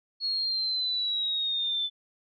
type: linear sweep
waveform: sine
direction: down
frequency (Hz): 4337 to 3502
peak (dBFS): -26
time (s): 0.2-1.9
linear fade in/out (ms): 50
effects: none